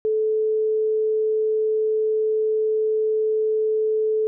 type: tone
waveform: sine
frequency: 434.5 Hz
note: A4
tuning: 22 cents flat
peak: -18 dBFS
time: 0.05-4.27 s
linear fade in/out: 0 ms
effects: none